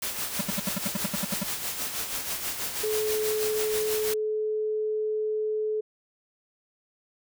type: noise with tremolo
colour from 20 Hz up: white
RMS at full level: -30 dBFS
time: 0.02-4.14 s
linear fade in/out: 5 ms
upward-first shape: sine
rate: 6.2 Hz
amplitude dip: 50%
type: tone bursts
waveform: square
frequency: 196 Hz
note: G3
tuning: in tune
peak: -26 dBFS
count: 12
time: 0.39-1.435 s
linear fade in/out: 5 ms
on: 22 ms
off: 71 ms
type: tone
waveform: sine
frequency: 430 Hz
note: A4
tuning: 40 cents flat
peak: -25 dBFS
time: 2.83-5.81 s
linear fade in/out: 10 ms
effects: none